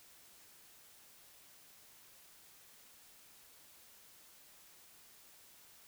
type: silence
effects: white hiss -61 dBFS RMS until 5.87 s